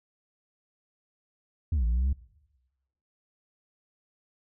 sine exponential two-way sweep, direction down then up, 87.31 to 55 to 70.2 Hz, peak -20 dBFS, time 1.72-2.13 s, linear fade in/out 5 ms, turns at 1.85 s, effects noise-tail reverb RT60 1.0 s tail -21 dB re dry + tanh soft clip ceiling -22 dBFS

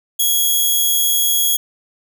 5% pulse tone, 3322 Hz, G#7, in tune, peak -5 dBFS, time 0.19-1.57 s, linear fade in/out 10 ms, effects none

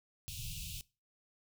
pink band-stop noise, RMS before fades -43 dBFS, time 0.28-0.81 s, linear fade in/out 0 ms, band 170 to 2500 Hz, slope 96 dB/octave, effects noise-tail reverb RT60 0.3 s tail -21 dB re dry

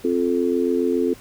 sine chord, F major, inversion second, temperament just, 261.9 / 349.2 / 436.5 Hz, C4 / F4 / A4, +2 / 0 / -14 cents, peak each -22 dBFS, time 0.04-1.14 s, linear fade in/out 10 ms, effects pink hiss -46 dBFS RMS until 1.2 s

